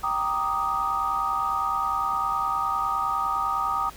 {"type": "chord", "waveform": "sine", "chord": "Eb major seventh", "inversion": "first", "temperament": "equal", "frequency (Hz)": [784, 932.3, 1174.7, 1244.5], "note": ["G5", "Bb5", "D6", "Eb6"], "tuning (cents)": [0, 0, 0, 0], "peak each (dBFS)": [-31, -31, -31, -25], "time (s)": [0.03, 3.9], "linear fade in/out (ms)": 10, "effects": ["added 50 Hz sine -46 dBFS peak until 3.96 s", "pink hiss -46 dBFS RMS until 3.96 s"]}